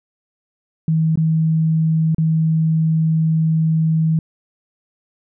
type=tone with dropouts; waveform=sine; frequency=160 Hz; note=D#3; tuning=49 cents sharp; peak=-13 dBFS; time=0.88-4.19 s; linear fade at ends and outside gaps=2 ms; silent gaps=1.157-1.174 / 2.147-2.182 s; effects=none